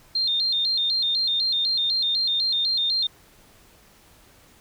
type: tone with vibrato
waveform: sine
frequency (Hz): 3902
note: B7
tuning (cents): -22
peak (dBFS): -20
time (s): 0.15-3.07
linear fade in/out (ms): 5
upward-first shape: square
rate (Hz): 4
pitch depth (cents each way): 120
effects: pink hiss -54 dBFS RMS until 4.6 s